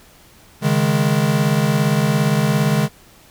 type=chord; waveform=square; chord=C# suspended second; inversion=none; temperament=equal with one note detuned; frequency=138.11 / 155.56 / 207.7 Hz; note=C#3 / D#3 / G#3; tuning=-6 / 0 / 0 cents; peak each=-20 / -19 / -20 dBFS; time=0.61-2.89 s; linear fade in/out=50 ms; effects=pink hiss -48 dBFS RMS until 3.3 s